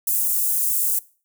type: high-pass noise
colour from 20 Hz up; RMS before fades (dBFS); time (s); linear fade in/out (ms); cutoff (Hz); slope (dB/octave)
white; -21; 0.07-0.99; 5; 8300; 24
effects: noise-tail reverb RT60 0.4 s tail -21 dB re dry